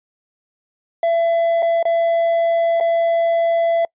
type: tone with dropouts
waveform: triangle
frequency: 671 Hz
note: E5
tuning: 31 cents sharp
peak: -12 dBFS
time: 1.03-3.85 s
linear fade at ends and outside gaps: 2 ms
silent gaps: 1.623-1.627 / 1.828-1.853 / 2.801-2.808 s
effects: noise-tail reverb RT60 0.1 s tail -26 dB re dry + resampled to 8000 Hz